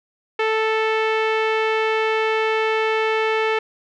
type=tone with low-pass filter; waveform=sawtooth; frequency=440 Hz; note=A4; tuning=in tune; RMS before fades=-20 dBFS; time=0.39-3.59 s; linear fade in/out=5 ms; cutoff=2500 Hz; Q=2; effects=none